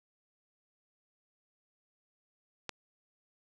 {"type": "click", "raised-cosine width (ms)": 0.2, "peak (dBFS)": -19, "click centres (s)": 2.693, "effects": []}